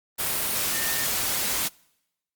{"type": "tone in noise", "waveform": "sine", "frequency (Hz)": 1815, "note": "A#6", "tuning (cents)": -47, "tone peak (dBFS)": -33, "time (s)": [0.72, 1.06], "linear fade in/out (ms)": 20, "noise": "white", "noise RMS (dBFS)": -26, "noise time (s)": [0.18, 1.69], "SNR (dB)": -10, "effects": ["noise-tail reverb RT60 0.9 s tail -26 dB re dry", "Opus 32 kbps"]}